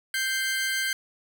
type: tone pair together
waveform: sawtooth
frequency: 1568 / 2093 Hz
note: G6 / C7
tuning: 0 / 0 cents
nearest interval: perfect fourth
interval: 500 cents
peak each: -23 / -27 dBFS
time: 0.14-0.93 s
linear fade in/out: 2 ms
effects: none